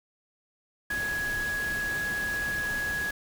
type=tone in noise; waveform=sine; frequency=1670 Hz; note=G#6; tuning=9 cents sharp; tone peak=-28 dBFS; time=0.9-3.11 s; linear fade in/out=5 ms; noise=pink; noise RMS=-38 dBFS; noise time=0.9-3.11 s; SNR=+7 dB; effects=none